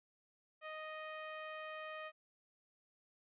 15% pulse tone, 622.3 Hz, D#5, in tune, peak -38 dBFS, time 0.61-2.12 s, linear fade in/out 50 ms, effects resampled to 8000 Hz

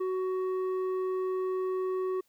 square tone with low-pass filter, 373 Hz, F#4, 14 cents sharp, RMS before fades -31 dBFS, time 0-2.21 s, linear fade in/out 10 ms, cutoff 860 Hz, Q 1.5, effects white hiss -71 dBFS RMS until 2.28 s

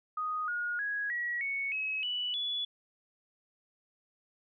sine tone with pitch steps, 1244.5 / 1437.8 / 1661.2 / 1919.3 / 2217 / 2562 / 2960 / 3420 Hz, D#6 / F6 / G#6 / B6 / C#7 / E7 / F#7 / A7, 0 / +50 / 0 / -50 / 0 / -50 / 0 / -50 cents, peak -31 dBFS, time 0.17-2.65 s, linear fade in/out 5 ms, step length 310 ms, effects none

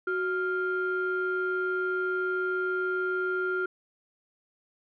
sine tone pair together, 370 / 1396.9 Hz, F#4 / F6, 0 / 0 cents, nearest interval octave + major seventh, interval 2300 cents, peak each -28 dBFS, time 0.07-3.66 s, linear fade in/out 5 ms, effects tanh soft clip ceiling -20 dBFS

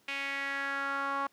sawtooth tone with band-pass filter sweep, 277.2 Hz, C#4, in tune, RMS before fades -34 dBFS, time 0.08-1.27 s, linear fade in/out 5 ms, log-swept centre 2500 to 1100 Hz, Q 3.7, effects pink hiss -67 dBFS RMS until 1.32 s + high-pass 150 Hz 12 dB/octave

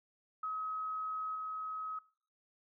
sine tone with level steps, 1274 Hz, D#6, 41 cents sharp, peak -35 / -37 dBFS, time 0.43-1.99 s, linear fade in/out 5 ms, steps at 1.35 s, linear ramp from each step 5 ms, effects noise-tail reverb RT60 0.5 s tail -22 dB re dry

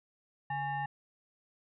sine tone with frequency modulation, 830.6 Hz, G#5, in tune, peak -32 dBFS, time 0.5-0.86 s, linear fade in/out 5 ms, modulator 973 Hz, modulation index 0.83, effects none

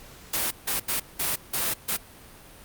white noise bursts at uneven times, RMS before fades -26 dBFS, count 6, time 0.33-0.51 / 0.67-0.8 / 0.88-1 / 1.19-1.36 / 1.53-1.74 / 1.88-1.97 s, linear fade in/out 10 ms, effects pink hiss -48 dBFS RMS until 2.64 s + Opus 48 kbps

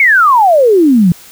sine exponential sweep, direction down, 2260 to 164.7 Hz, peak -4 dBFS, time 0-1.12 s, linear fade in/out 2 ms, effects white hiss -37 dBFS RMS until 1.31 s

